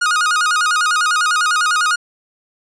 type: tone with vibrato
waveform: 45% pulse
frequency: 1337 Hz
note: E6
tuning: 24 cents sharp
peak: -13 dBFS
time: 0.01-1.96 s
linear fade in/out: 10 ms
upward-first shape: square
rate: 10 Hz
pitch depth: 120 cents each way
effects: resampled to 22050 Hz